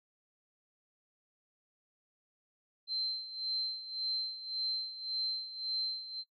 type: tone with tremolo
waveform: sine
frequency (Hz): 4111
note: C8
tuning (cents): -31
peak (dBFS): -32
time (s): 2.87-6.24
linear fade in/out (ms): 50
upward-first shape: sine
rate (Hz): 1.8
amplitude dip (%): 75
effects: noise-tail reverb RT60 0.1 s tail -19 dB re dry